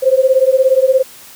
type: beating tone pair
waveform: sine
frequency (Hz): 516 / 533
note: C5 / C5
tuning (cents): -24 / +32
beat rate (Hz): 17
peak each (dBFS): -11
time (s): 0.02-1.03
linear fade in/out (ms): 20
effects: white hiss -38 dBFS RMS until 1.35 s